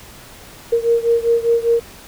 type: beating tone pair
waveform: sine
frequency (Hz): 464 / 469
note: A#4 / A#4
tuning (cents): -8 / +11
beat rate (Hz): 5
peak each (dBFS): -15 / -17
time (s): 0.72-1.8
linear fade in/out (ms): 10
effects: pink hiss -40 dBFS RMS until 2.07 s